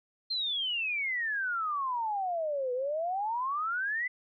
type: exponential two-way sweep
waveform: sine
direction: down then up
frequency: 4219 to 487.9 to 2041 Hz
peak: -29 dBFS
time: 0.3-4.08 s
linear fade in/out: 10 ms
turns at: 2.73 s
effects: none